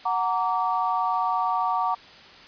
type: chord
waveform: sine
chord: Gb augmented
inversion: none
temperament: just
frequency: 740 / 925 / 1156.2 Hz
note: Gb5 / Bb5 / D6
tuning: 0 / -14 / -27 cents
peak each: -26 dBFS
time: 0.05-1.95 s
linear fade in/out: 10 ms
effects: white hiss -47 dBFS RMS until 2.47 s + resampled to 11025 Hz